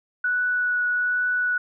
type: tone with vibrato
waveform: sine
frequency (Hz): 1474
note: F#6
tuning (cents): -7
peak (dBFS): -20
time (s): 0.24-1.58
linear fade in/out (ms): 5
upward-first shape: triangle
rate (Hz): 1.2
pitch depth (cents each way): 10
effects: none